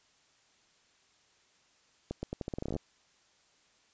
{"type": "accelerating click train", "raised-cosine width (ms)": 2, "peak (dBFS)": -22, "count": 15, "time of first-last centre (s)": [2.11, 2.764], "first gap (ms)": 120, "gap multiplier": 0.83, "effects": ["white hiss -67 dBFS RMS until 3.93 s", "resampled to 16000 Hz"]}